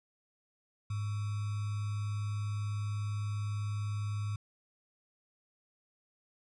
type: tone with sample-and-hold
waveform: sine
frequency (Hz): 103.9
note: G#2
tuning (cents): +1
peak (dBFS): -32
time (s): 0.9-4.36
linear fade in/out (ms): 5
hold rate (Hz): 1225
effects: resampled to 22050 Hz